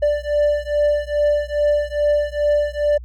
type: beating tone pair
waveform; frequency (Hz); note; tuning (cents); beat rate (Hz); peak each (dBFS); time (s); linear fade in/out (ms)
triangle; 587.3 / 589.7; D5 / D5; 0 / +7; 2.4; -17; 0.02-2.98; 10
effects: added 60 Hz sine -32 dBFS peak until 3.04 s